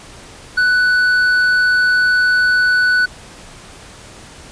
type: tone with hard clipping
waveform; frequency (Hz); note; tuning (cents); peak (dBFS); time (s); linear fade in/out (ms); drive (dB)
sine; 1487; F#6; +8; -12; 0.57-3.06; 10; 5
effects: pink hiss -38 dBFS RMS until 4.51 s + resampled to 22050 Hz